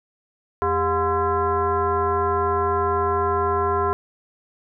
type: tone with frequency modulation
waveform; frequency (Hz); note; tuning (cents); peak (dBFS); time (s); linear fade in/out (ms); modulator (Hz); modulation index
sine; 717; F5; +45; -18; 0.62-3.93; 0; 316; 1.8
effects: none